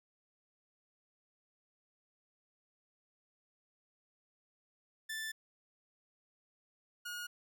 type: tone pair in turn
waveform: sawtooth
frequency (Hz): 1762 / 1438.7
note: A6 / F#6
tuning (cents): +2 / -49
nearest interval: major third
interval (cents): 351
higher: first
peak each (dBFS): -35 / -37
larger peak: first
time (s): 5.09-5.32 / 7.05-7.27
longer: first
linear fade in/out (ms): 10
effects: none